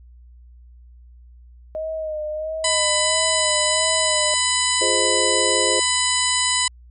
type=tone with vibrato; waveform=sine; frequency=622.3 Hz; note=D#5; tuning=in tune; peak=-24 dBFS; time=1.75-4.34 s; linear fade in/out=0 ms; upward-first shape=sine; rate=1.5 Hz; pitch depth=41 cents each way
type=harmonic tone; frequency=999 Hz; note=B5; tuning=20 cents sharp; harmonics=1 / 2 / 3 / 4 / 5 / 7 / 8 / 9; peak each=-26 / -26 / -26 / -26 / -26 / -26 / -26 / -26 dBFS; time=2.64-6.68 s; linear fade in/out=5 ms
type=chord; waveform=sine; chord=F minor seventh; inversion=none; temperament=equal; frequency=349.2 / 415.3 / 523.3 / 622.3 Hz; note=F4 / Ab4 / C5 / Eb5; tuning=0 / 0 / 0 / 0 cents; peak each=-27 / -26 / -24 / -28 dBFS; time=4.81-5.8 s; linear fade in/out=5 ms
effects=added 60 Hz sine -43 dBFS peak until 6.9 s